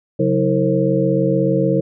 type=tone cluster; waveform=sine; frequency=137.4 / 184.2 / 322.7 / 458.4 / 535 Hz; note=C#3 / F#3 / E4 / A#4 / C5; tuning=-15 / -7 / -37 / -29 / +38 cents; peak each=-20 dBFS; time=0.19-1.81 s; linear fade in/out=10 ms; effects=none